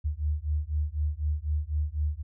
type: beating tone pair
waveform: sine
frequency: 73.42 / 77.42 Hz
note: D2 / D#2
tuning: 0 / -8 cents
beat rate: 4 Hz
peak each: -29 dBFS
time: 0.04-2.23 s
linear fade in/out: 20 ms
effects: none